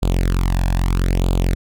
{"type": "tone with flanger", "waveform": "sawtooth", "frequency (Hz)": 44.62, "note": "F1", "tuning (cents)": 38, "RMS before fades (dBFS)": -17, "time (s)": [0.02, 1.55], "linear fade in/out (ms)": 10, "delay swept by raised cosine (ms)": [0.26, 1.19], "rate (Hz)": 0.78, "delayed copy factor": 0.8, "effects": []}